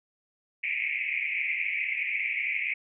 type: band-pass noise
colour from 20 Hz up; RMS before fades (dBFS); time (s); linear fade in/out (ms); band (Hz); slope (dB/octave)
pink; -30; 0.63-2.74; 10; 2100 to 2500; 96
effects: none